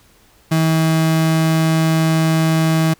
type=tone; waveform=35% pulse; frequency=160.7 Hz; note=E3; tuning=44 cents flat; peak=-11 dBFS; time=0.51-2.94 s; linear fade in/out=10 ms; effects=pink hiss -52 dBFS RMS until 2.99 s